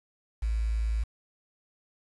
sine tone with quantisation, 55 Hz, A1, in tune, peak -25 dBFS, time 0.42-1.04 s, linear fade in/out 10 ms, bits 8, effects resampled to 24000 Hz

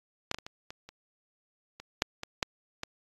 clicks, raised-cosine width 0.2 ms, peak -12 / -15 / -25 / -24 / -24 / -29 / -26 / -7 / -19 / -9 / -17 dBFS, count 11, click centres 0.314 / 0.345 / 0.386 / 0.465 / 0.705 / 0.89 / 1.8 / 2.021 / 2.234 / 2.428 / 2.834 s, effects AAC 32 kbps

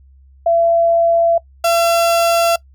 sine / 35% pulse tone pair in turn, 674 / 677.1 Hz, E5 / E5, +38 / +46 cents, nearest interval unison, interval 8 cents, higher second, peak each -10 dBFS, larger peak neither, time 0.46-1.38 / 1.64-2.56 s, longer neither, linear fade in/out 5 ms, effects noise-tail reverb RT60 0.1 s tail -21 dB re dry + added 67 Hz sine -43 dBFS peak until 2.74 s

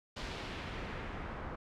pink noise with low-pass filter sweep, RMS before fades -42 dBFS, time 0.16-1.56 s, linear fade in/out 10 ms, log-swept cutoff 4300 to 1300 Hz, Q 1.1, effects none

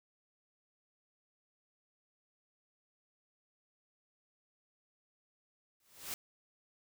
white noise with exponential growth, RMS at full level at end -37 dBFS, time 5.8-6.14 s, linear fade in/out 2 ms, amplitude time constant 72 ms, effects none

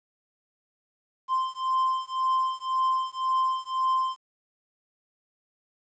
triangle beating tone pair, 1042 / 1043.9 Hz, C6 / C6, -7 / -4 cents, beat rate 1.9 Hz, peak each -25 dBFS, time 1.28-4.17 s, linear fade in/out 50 ms, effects resampled to 16000 Hz + 10-bit

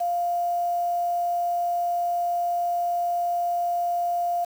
sine tone with quantisation, 698.5 Hz, F5, in tune, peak -22 dBFS, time 0-4.45 s, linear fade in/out 10 ms, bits 7, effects none

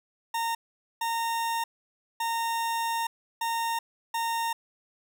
40% pulse tone bursts at uneven times, 920 Hz, A#5, 23 cents flat, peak -26 dBFS, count 5, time 0.34-0.55 / 1.01-1.64 / 2.2-3.07 / 3.41-3.79 / 4.14-4.53 s, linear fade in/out 5 ms, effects none

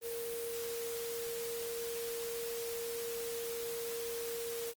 sine tone in noise, 466.2 Hz, A#4, in tune, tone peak -38 dBFS, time 0.01-4.74 s, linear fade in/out 50 ms, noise white, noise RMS -44 dBFS, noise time 0.01-4.74 s, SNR +3 dB, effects Opus 24 kbps

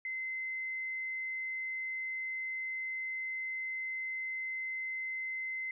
sine tone, 2060 Hz, C7, 28 cents flat, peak -35 dBFS, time 0.05-5.71 s, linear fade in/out 2 ms, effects none

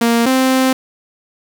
sawtooth tone pair in turn, 233.1 / 261 Hz, A#3 / C4, 0 / -4 cents, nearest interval major second, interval 196 cents, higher second, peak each -7 dBFS, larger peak neither, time 0.01-0.26 / 0.26-0.73 s, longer second, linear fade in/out 5 ms, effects none

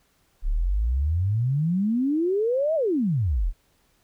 sine exponential two-way sweep, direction up then down, 32.71 to 663 to 32.71 Hz, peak -20 dBFS, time 0.42-3.53 s, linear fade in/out 50 ms, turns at 2.75 s, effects pink hiss -65 dBFS RMS until 4.03 s

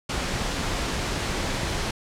pink noise, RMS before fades -27 dBFS, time 0.09-1.91 s, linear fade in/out 5 ms, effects low-pass 7000 Hz 12 dB/octave

